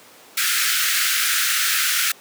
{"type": "high-pass noise", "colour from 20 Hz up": "pink", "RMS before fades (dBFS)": -20, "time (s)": [0.37, 2.12], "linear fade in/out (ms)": 5, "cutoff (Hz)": 1300, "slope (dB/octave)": 96, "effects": ["pink hiss -46 dBFS RMS until 2.2 s", "high-pass 300 Hz 12 dB/octave"]}